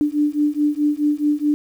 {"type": "beating tone pair", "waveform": "sine", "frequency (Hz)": [293.7, 298.4], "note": ["D4", "D4"], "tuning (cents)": [0, 28], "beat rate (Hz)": 4.7, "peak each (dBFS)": -19, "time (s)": [0.01, 1.54], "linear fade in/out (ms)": 0, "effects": ["8-bit"]}